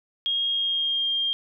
sine tone with pitch glide, 3257 to 3208 Hz, G#7 to G7, -34 to +39 cents, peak -22 dBFS, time 0.26-1.33 s, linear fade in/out 0 ms, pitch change -27 cents, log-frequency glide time 0.49-1.09 s, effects none

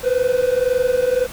triangle tone pair together, 491.2 / 513 Hz, B4 / C5, -9 / -34 cents, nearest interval minor second, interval 75 cents, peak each -16 dBFS, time 0.03-1.27 s, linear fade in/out 20 ms, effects pink hiss -35 dBFS RMS until 1.32 s

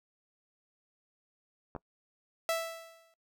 clicks, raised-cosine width 1 ms, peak -26 dBFS, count 2, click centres 1.751 / 1.763 s
sawtooth tone with exponential decay, 659.3 Hz, E5, in tune, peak -23 dBFS, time 2.49-3.14 s, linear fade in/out 1 ms, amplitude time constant 140 ms
effects noise-tail reverb RT60 0.1 s tail -25 dB re dry

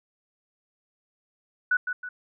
sine tone with echo, 1480 Hz, F#6, in tune, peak -19 dBFS, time 1.71-1.77 s, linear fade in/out 5 ms, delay 160 ms, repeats 2, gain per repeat -7 dB, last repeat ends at 2.09 s, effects none

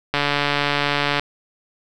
click train, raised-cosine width 0.3 ms, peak -3 dBFS, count 153, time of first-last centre 0.14-1.196 s, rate 144 Hz, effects none

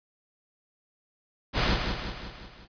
pink noise with echo, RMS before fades -24 dBFS, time 1.53-1.78 s, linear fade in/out 50 ms, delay 180 ms, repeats 5, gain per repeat -5 dB, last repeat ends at 2.68 s, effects resampled to 11025 Hz

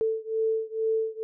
sine beating tone pair, 442.6 / 444.8 Hz, A4 / A4, +10 / +19 cents, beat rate 2.2 Hz, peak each -27 / -28 dBFS, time 0.01-1.23 s, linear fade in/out 0 ms, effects none

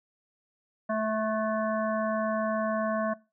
harmonic tone with a mistuned harmonic, 218.2 Hz, A3, 14 cents flat, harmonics 1 / 3 / 5 / 7 / 8, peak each -31 / -28 / -34 / -39 / -41 dBFS, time 0.89-3.14 s, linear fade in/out 10 ms, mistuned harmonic 7, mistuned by -27 cents, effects noise-tail reverb RT60 0.3 s tail -22 dB re dry

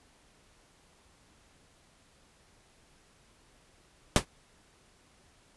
pink noise with exponential decay, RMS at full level -18 dBFS, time 4.16-4.25 s, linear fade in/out 1 ms, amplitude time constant 19 ms, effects pink hiss -63 dBFS RMS until 5.56 s + resampled to 24000 Hz

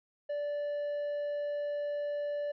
triangle tone, 583 Hz, D5, 13 cents flat, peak -30 dBFS, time 0.29-2.52 s, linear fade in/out 10 ms, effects resampled to 11025 Hz

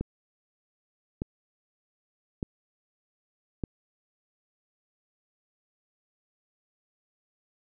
click train, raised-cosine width 3 ms, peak -17 dBFS, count 4, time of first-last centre 0.01-3.638 s, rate 0.827 Hz, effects none

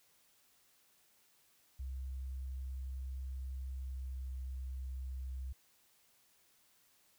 sine tone with pitch glide, 65.41 to 64.85 Hz, C2 to C2, 0 to -15 cents, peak -39 dBFS, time 1.79-5.53 s, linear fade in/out 10 ms, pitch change -15 cents, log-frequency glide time 3.79-4.17 s, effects white hiss -70 dBFS RMS until 7.18 s

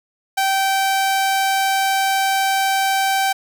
sawtooth tone, 776 Hz, G5, 18 cents flat, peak -12 dBFS, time 0.37-3.33 s, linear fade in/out 10 ms, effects none

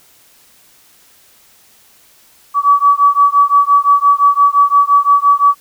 sine beating tone pair, 1140 / 1145.8 Hz, C#6 / D6, +48 / -43 cents, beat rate 5.8 Hz, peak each -10 dBFS, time 2.54-5.55 s, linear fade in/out 50 ms, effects white hiss -48 dBFS RMS until 5.6 s

